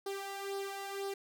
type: tone with flanger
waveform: sawtooth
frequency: 394.6 Hz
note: G4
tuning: 11 cents sharp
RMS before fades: -40 dBFS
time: 0.06-1.14 s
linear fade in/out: 5 ms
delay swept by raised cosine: 0.2 to 1.5 ms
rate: 2 Hz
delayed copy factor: +0.65
effects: none